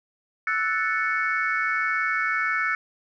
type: chord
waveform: sine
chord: F# minor seventh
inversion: third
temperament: equal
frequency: 1318.5 / 1480 / 1760 / 2217 Hz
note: E6 / F#6 / A6 / C#7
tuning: 0 / 0 / 0 / 0 cents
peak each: -27 dBFS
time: 0.47-2.75 s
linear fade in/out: 2 ms
effects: tanh soft clip ceiling -13 dBFS